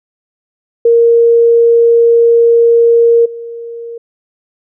sine tone with level steps, 466.2 Hz, A#4, in tune, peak -4 / -22 dBFS, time 0.85-3.98 s, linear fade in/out 5 ms, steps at 3.25 s, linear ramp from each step 10 ms, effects none

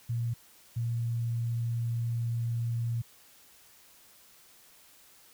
sine tone pair in turn, 117.6 / 117.05 Hz, A#2 / A#2, +16 / +8 cents, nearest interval unison, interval 8 cents, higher first, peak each -28 dBFS, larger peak neither, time 0.09-0.34 / 0.76-3.02 s, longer second, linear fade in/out 10 ms, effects white hiss -58 dBFS RMS until 5.33 s

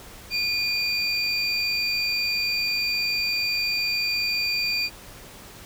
triangle tone pair together, 2437 / 4657 Hz, D#7 / D8, -37 / -15 cents, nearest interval major seventh, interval 1122 cents, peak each -24 dBFS, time 0.3-4.9 s, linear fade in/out 50 ms, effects pink hiss -44 dBFS RMS until 5.65 s

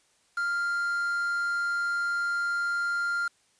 triangle tone with quantisation, 1396.9 Hz, F6, in tune, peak -24 dBFS, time 0.37-3.28 s, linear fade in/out 5 ms, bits 7, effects white hiss -66 dBFS RMS until 3.59 s + resampled to 22050 Hz

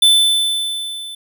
square tone with level ramp, 3520 Hz, A7, in tune, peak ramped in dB -7 to -29 dBFS, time 0.02-1.15 s, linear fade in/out 5 ms, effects none

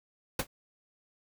pink noise with exponential decay, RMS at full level -24 dBFS, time 0.39-0.47 s, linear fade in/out 5 ms, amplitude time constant 17 ms, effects none

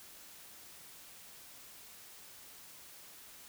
silence, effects white hiss -54 dBFS RMS until 3.48 s

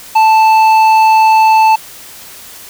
triangle tone with tanh clipping, 880 Hz, A5, in tune, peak -6 dBFS, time 0.15-1.76 s, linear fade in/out 10 ms, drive 13 dB, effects white hiss -33 dBFS RMS until 2.69 s

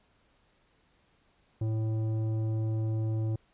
triangle tone with tanh clipping, 110.3 Hz, A2, 5 cents sharp, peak -29 dBFS, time 1.61-3.36 s, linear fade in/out 5 ms, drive 15 dB, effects pink hiss -68 dBFS RMS until 3.53 s + resampled to 8000 Hz

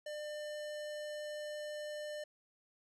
square tone with low-pass filter, 599 Hz, D5, 34 cents sharp, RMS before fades -43 dBFS, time 0.06-2.24 s, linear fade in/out 5 ms, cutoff 8800 Hz, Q 0.75, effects none

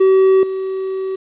triangle tone with level steps, 381.3 Hz, G4, 48 cents flat, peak -6 / -17 dBFS, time 0-1.16 s, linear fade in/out 10 ms, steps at 0.43 s, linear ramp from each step 2 ms, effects resampled to 8000 Hz + 8-bit

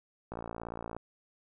click train, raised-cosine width 1 ms, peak -25 dBFS, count 38, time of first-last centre 0.32-0.966 s, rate 57.3 Hz, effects none

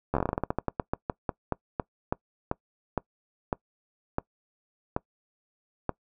slowing click train, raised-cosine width 1 ms, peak -12 dBFS, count 27, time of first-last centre 0.14-5.893 s, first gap 12 ms, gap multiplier 1.19, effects noise-tail reverb RT60 0.1 s tail -23 dB re dry

